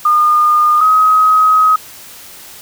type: tone pair in turn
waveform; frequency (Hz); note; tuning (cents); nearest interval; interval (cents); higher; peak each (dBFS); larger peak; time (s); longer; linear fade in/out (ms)
sine; 1217 / 1265.4; D#6 / D#6; -39 / +29; minor second; 68; second; -7 / -6; second; 0.05-0.81 / 0.81-1.76; second; 5
effects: white hiss -35 dBFS RMS until 2.61 s